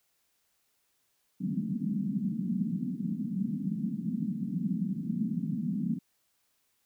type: band-pass noise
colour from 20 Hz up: pink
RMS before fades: -32 dBFS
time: 1.4-5.99 s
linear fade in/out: 10 ms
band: 170 to 240 Hz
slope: 48 dB/octave
effects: white hiss -74 dBFS RMS until 6.85 s